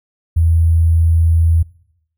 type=tone with sample-and-hold; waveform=sine; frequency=82.41 Hz; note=E2; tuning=in tune; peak=-9 dBFS; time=0.36-1.63 s; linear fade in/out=10 ms; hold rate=11025 Hz; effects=noise-tail reverb RT60 0.8 s tail -23 dB re dry